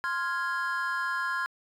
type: chord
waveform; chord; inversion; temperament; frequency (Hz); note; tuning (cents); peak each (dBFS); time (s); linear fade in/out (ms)
triangle; F minor; second; equal; 1046.5 / 1396.9 / 1661.2; C6 / F6 / Ab6; 0 / 0 / 0; -30; 0.04-1.46; 0
effects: tanh soft clip ceiling -18 dBFS